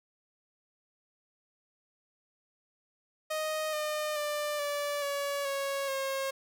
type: tone with pitch steps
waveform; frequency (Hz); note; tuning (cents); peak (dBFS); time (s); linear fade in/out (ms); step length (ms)
sawtooth; 622.3 / 607.7 / 593.5 / 579.6 / 566.1 / 552.8 / 539.9; D#5 / D#5 / D5 / D5 / C#5 / C#5 / C#5; 0 / -41 / +18 / -23 / +36 / -5 / -46; -27; 3.3-6.31; 10; 430
effects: none